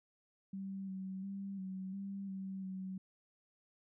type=tone with pitch steps; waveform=sine; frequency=193.9 / 189.8 / 196.7 / 188.8 / 197 / 191.8 / 188.6 Hz; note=G3 / F#3 / G3 / F#3 / G3 / G3 / F#3; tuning=-19 / +44 / +6 / +35 / +9 / -37 / +33 cents; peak=-40 dBFS; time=0.53-2.98 s; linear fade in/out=5 ms; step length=350 ms; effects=none